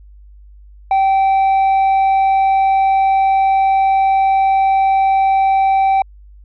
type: tone with tanh clipping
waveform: sine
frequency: 775 Hz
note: G5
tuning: 20 cents flat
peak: -11 dBFS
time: 0.91-6.02 s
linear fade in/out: 2 ms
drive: 4 dB
effects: added 50 Hz sine -38 dBFS peak until 6.44 s